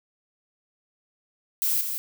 violet noise with echo, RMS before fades -24 dBFS, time 1.62-1.81 s, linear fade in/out 0 ms, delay 170 ms, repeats 1, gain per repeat -6 dB, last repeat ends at 1.98 s, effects none

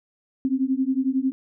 sine beating tone pair, 258.5 / 269.5 Hz, C4 / C#4, -21 / -49 cents, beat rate 11 Hz, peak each -23 dBFS, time 0.45-1.32 s, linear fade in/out 0 ms, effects none

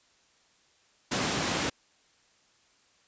pink high-pass noise, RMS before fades -29 dBFS, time 1.11-1.7 s, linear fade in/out 10 ms, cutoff 140 Hz, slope 12 dB/octave, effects white hiss -65 dBFS RMS until 3.07 s + resampled to 16000 Hz

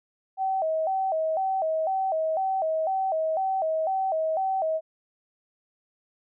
sine tone with vibrato, 698.5 Hz, F5, in tune, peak -23 dBFS, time 0.37-4.81 s, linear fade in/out 50 ms, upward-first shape square, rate 2 Hz, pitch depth 160 cents each way, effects none

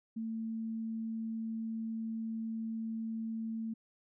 sine tone, 224.1 Hz, A3, 32 cents sharp, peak -35 dBFS, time 0.16-3.74 s, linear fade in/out 10 ms, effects none

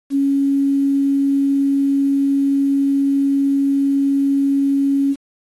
sine tone with quantisation, 277.2 Hz, C#4, in tune, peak -13 dBFS, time 0.1-5.16 s, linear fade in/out 50 ms, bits 7, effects AAC 32 kbps

